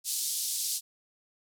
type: band-pass noise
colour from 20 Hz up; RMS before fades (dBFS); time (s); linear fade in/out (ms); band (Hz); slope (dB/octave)
white; -32; 0.04-0.81; 50; 4000 to 12000; 24
effects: none